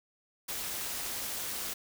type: noise with amplitude modulation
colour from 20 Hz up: white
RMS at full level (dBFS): -34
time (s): 0.48-1.74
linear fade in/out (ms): 10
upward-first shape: sine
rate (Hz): 288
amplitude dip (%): 60
effects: none